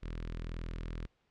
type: tone with notch filter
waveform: sawtooth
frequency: 41.2 Hz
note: E1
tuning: in tune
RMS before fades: -40 dBFS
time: 0.02-1.07 s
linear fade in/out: 20 ms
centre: 770 Hz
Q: 1.2
effects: pink hiss -75 dBFS RMS until 1.3 s + low-pass 4000 Hz 12 dB/octave